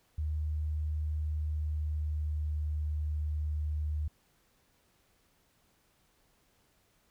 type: tone with pitch glide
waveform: sine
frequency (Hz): 76.5 to 75.75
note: D#2 to D#2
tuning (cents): -29 to -46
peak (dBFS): -30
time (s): 0.18-4.08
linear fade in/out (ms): 5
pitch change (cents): -17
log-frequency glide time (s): 1.26-2.63
effects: pink hiss -70 dBFS RMS until 7.1 s